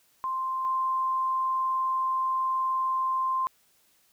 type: tone pair in turn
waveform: sine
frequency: 1046.5 / 1046.5 Hz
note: C6 / C6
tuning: 0 / 0 cents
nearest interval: unison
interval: 0 cents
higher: neither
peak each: -27 / -24 dBFS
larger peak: second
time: 0.24-0.65 / 0.65-3.47 s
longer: second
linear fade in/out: 0 ms
effects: white hiss -65 dBFS RMS until 4.12 s